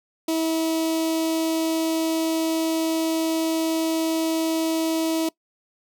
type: tone with notch filter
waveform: sawtooth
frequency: 323.4 Hz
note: E4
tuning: 33 cents flat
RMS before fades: -23 dBFS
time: 0.28-5.29 s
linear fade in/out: 5 ms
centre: 1600 Hz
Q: 0.76
effects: noise-tail reverb RT60 0.1 s tail -22 dB re dry